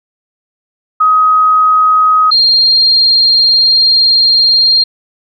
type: tone pair in turn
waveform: sine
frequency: 1261 / 4207 Hz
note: D#6 / C8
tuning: +23 / +9 cents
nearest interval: octave + major sixth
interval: 2086 cents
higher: second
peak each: -5 dBFS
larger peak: neither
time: 1-2.31 / 2.31-4.84 s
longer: second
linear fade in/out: 10 ms
effects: none